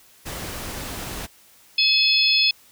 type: noise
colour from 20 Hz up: pink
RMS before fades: -32 dBFS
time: 0.25-1.27 s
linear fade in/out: 20 ms
type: harmonic tone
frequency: 856 Hz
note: A5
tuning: 48 cents flat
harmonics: 3 / 4 / 5 / 6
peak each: -21 / -21 / -21 / -21 dBFS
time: 1.78-2.51 s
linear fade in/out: 5 ms
effects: white hiss -53 dBFS RMS until 2.71 s